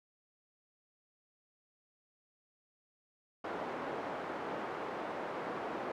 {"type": "band-pass noise", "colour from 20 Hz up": "pink", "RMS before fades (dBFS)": -40, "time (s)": [3.44, 5.92], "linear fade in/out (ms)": 5, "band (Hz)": [360, 1200], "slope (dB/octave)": 12, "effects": []}